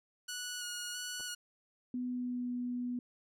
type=tone with vibrato; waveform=10% pulse; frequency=1458 Hz; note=F#6; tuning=26 cents flat; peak=-30 dBFS; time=0.28-1.35 s; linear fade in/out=10 ms; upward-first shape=square; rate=1.5 Hz; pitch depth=17 cents each way
type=clicks; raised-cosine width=1 ms; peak=-41 / -40 dBFS; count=2; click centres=1.198 / 1.207 s
type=tone with pitch glide; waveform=sine; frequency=248.8 to 245.7 Hz; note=B3 to B3; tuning=+13 to -9 cents; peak=-34 dBFS; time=1.94-2.99 s; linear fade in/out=2 ms; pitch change=-22 cents; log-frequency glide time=2.05-2.49 s
effects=none